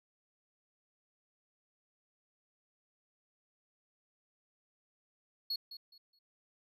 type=tone with echo; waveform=triangle; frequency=4340 Hz; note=C#8; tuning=37 cents flat; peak=-32 dBFS; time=5.5-5.56 s; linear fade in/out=5 ms; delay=210 ms; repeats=3; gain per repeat=-12 dB; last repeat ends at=6.19 s; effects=none